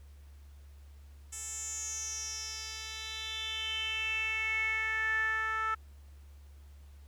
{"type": "tone with band-pass filter sweep", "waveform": "10% pulse", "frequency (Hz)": 440, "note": "A4", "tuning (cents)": 0, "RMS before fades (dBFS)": -35, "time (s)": [1.32, 5.75], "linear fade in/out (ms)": 10, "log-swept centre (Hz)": [8200, 1400], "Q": 6.4, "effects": ["added 71 Hz sine -50 dBFS peak until 7.07 s", "pink hiss -67 dBFS RMS until 7.07 s"]}